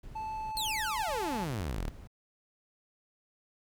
brown noise bursts, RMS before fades -47 dBFS, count 4, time 0.03-2.074 s, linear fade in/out 5 ms, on 490 ms, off 28 ms
triangle tone with pitch glide, 875 to 867.5 Hz, A5 to A5, -10 to -25 cents, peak -33 dBFS, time 0.15-1.45 s, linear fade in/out 10 ms, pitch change -15 cents, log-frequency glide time 0.31-0.85 s
sawtooth exponential sweep, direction down, 4399 to 32.7 Hz, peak -29 dBFS, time 0.57-1.89 s, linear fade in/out 0 ms
effects none

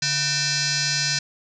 sine tone with frequency modulation, 144.6 Hz, D3, 27 cents flat, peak -20 dBFS, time 0.02-1.19 s, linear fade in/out 5 ms, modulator 832 Hz, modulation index 7.2, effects none

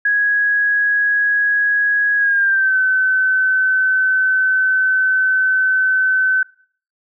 sine tone with pitch glide, 1661.2 to 1523.3 Hz, G#6 to F#6, 0 to +50 cents, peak -12 dBFS, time 0.05-6.43 s, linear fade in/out 5 ms, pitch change -150 cents, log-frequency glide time 2.17-2.77 s, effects noise-tail reverb RT60 0.5 s tail -20 dB re dry

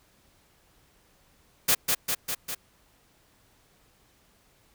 white noise with echo, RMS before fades -21 dBFS, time 1.68-1.75 s, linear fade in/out 10 ms, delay 200 ms, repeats 4, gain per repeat -3 dB, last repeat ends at 2.55 s, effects pink hiss -63 dBFS RMS until 4.74 s

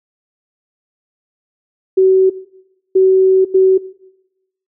sine tone bursts at uneven times, 378.4 Hz, F#4, 39 cents sharp, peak -6 dBFS, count 3, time 1.97-2.3 / 2.95-3.45 / 3.54-3.78 s, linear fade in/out 10 ms, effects noise-tail reverb RT60 0.9 s tail -19 dB re dry

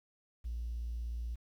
triangle tone, 58.27 Hz, A#1, in tune, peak -32 dBFS, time 0.44-1.36 s, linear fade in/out 20 ms, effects tanh soft clip ceiling -33 dBFS + 11-bit

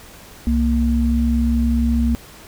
sine tone pair together, 65.41 / 233.1 Hz, C2 / A#3, 0 / 0 cents, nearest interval octave + minor seventh, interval 2200 cents, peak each -17 dBFS, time 0.47-2.15 s, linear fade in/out 0 ms, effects pink hiss -42 dBFS RMS until 2.47 s

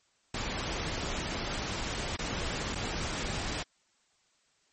pink noise with dropouts, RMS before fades -34 dBFS, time 0.34-3.63 s, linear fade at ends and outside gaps 5 ms, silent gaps 2.166-2.189 / 2.748-2.754 s, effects white hiss -70 dBFS RMS until 4.72 s + MP3 32 kbps

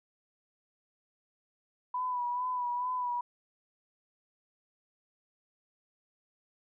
sine tone with vibrato, 987.8 Hz, B5, in tune, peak -30 dBFS, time 1.94-3.21 s, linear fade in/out 5 ms, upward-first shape sine, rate 2.3 Hz, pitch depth 38 cents each way, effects none

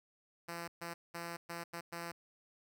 5% pulse tone bursts at uneven times, 170 Hz, F3, 46 cents flat, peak -30 dBFS, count 6, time 0.48-0.68 / 0.81-0.94 / 1.14-1.37 / 1.49-1.64 / 1.73-1.81 / 1.92-2.12 s, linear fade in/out 10 ms, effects none

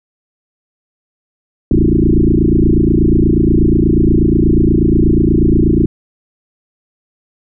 sine tone with frequency modulation, 185 Hz, F#3, in tune, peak -7 dBFS, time 1.71-5.86 s, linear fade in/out 2 ms, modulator 28.3 Hz, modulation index 6.2, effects none

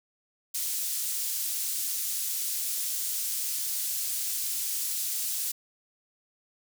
pink high-pass noise, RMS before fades -31 dBFS, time 0.54-5.52 s, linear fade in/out 10 ms, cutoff 7000 Hz, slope 12 dB/octave, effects none

